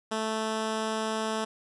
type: tone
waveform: 10% pulse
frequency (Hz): 219.6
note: A3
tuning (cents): -3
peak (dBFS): -20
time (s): 0.11-1.45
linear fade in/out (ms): 10
effects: resampled to 24000 Hz